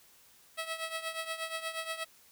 10% pulse tone with tremolo, 649 Hz, E5, 27 cents flat, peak -24 dBFS, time 0.57-2.05 s, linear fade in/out 20 ms, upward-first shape triangle, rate 8.4 Hz, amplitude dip 80%, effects white hiss -61 dBFS RMS until 2.31 s

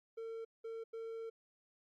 triangle tone bursts at uneven times, 452.9 Hz, A#4, 50 cents flat, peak -40 dBFS, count 3, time 0.17-0.45 / 0.64-0.84 / 0.93-1.3 s, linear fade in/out 10 ms, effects Opus 48 kbps

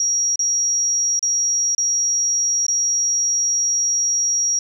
sine tone with dropouts, 5680 Hz, F8, 28 cents sharp, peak -16 dBFS, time 0-4.59 s, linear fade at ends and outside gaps 2 ms, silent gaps 0.358-0.392 / 1.193-1.227 / 1.749-1.78 / 2.666-2.682 s, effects 8-bit

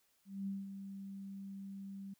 sine tone with ADSR envelope, 196 Hz, G3, in tune, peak -36 dBFS, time 0.25-2.14 s, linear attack 220 ms, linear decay 190 ms, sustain -8 dB, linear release 8 ms, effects white hiss -75 dBFS RMS until 2.19 s

